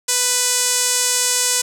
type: tone with band-pass filter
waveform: sawtooth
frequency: 495.7 Hz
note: B4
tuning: 6 cents sharp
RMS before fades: -18 dBFS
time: 0.08-1.62 s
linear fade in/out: 10 ms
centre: 7700 Hz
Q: 2
effects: none